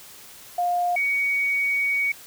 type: tone pair in turn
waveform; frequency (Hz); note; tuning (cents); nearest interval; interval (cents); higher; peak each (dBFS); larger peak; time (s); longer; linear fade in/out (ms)
sine; 707 / 2245; F5 / C#7; +21 / +21; octave + minor sixth; 2000; second; -20; neither; 0.58-0.96 / 0.96-2.12; second; 5
effects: white hiss -45 dBFS RMS until 2.26 s